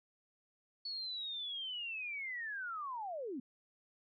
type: linear sweep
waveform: sine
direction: down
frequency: 4435 to 230 Hz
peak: -39 dBFS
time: 0.85-3.4 s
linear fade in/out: 5 ms
effects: none